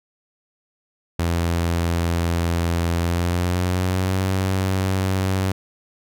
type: tone with pitch glide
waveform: sawtooth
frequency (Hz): 85 to 94.86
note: F2 to F#2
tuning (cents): -46 to +44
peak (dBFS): -15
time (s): 1.19-5.52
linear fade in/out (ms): 5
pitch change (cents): +190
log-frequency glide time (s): 2.98-4.2
effects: none